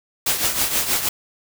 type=noise with tremolo; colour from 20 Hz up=white; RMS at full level=-18 dBFS; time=0.26-1.09 s; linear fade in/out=5 ms; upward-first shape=triangle; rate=6.3 Hz; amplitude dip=70%; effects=none